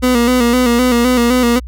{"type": "tone with vibrato", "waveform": "30% pulse", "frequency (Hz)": 244.3, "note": "B3", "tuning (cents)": -19, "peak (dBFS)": -7, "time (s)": [0.02, 1.6], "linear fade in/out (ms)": 20, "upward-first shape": "square", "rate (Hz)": 3.9, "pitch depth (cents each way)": 53, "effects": ["added 60 Hz sine -25 dBFS peak until 1.67 s"]}